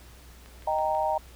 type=click train; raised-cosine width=0.3 ms; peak=-33 dBFS; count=4; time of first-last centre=0.46-0.949 s; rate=6.13 Hz
type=chord; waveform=sine; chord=Eb major; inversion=none; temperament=equal with one note detuned; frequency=622.3 / 784 / 929.6 Hz; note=Eb5 / G5 / Bb5; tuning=0 / 0 / -5 cents; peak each=-28 dBFS; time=0.67-1.18 s; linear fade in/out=5 ms
effects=added 61 Hz sine -48 dBFS peak until 1.35 s + pink hiss -53 dBFS RMS until 1.35 s

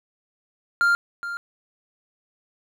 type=tone with echo; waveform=triangle; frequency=1396.9 Hz; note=F6; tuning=in tune; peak=-14 dBFS; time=0.81-0.95 s; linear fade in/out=0 ms; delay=420 ms; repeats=1; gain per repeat=-12 dB; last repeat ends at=1.37 s; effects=none

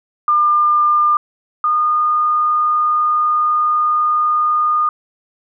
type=tone pair in turn; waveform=sine; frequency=1201 / 1222 Hz; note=D6 / D#6; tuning=+38 / -32 cents; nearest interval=unison; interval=30 cents; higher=second; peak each=-10 / -12 dBFS; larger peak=first; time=0.28-1.17 / 1.64-4.89 s; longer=second; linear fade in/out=2 ms; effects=none

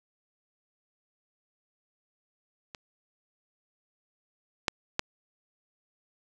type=clicks; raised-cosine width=0.2 ms; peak=-23 / -7 / -8 dBFS; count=3; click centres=2.748 / 4.682 / 4.994 s; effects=none

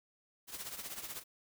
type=noise with tremolo; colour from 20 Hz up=white; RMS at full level=-41 dBFS; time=0.47-1.24 s; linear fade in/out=50 ms; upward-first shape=triangle; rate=16 Hz; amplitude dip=75%; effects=none

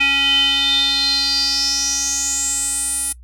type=tone with band-pass filter sweep; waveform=square; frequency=277.2 Hz; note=C#4; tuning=in tune; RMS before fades=-18 dBFS; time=0-3.13 s; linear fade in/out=10 ms; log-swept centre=2600 to 9900 Hz; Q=8.7; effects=noise-tail reverb RT60 0.1 s tail -21 dB re dry + added 60 Hz sine -38 dBFS peak until 3.23 s

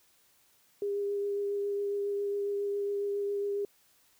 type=tone with vibrato; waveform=sine; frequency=404.1 Hz; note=G#4; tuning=47 cents flat; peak=-29 dBFS; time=0.82-3.65 s; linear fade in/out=2 ms; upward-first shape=triangle; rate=7.3 Hz; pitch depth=14 cents each way; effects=white hiss -66 dBFS RMS until 4.19 s

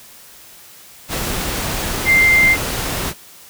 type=tone in noise; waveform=sine; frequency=2093 Hz; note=C7; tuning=in tune; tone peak=-9 dBFS; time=2.05-2.57 s; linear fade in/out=50 ms; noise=pink; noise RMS=-22 dBFS; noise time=1.08-3.14 s; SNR=+10 dB; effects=white hiss -42 dBFS RMS until 3.49 s

